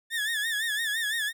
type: tone with vibrato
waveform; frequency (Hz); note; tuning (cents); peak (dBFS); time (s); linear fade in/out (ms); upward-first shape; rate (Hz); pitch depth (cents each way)
30% pulse; 1760; A6; 0; -24; 0.1-1.33; 50; sine; 5.9; 100
effects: none